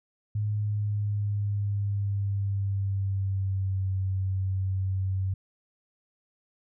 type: tone with pitch glide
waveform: sine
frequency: 105 to 95.18 Hz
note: G#2 to F#2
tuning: +19 to +49 cents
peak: -25 dBFS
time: 0.35-5.34 s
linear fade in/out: 5 ms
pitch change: -170 cents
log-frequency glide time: 0.51-3.91 s
effects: none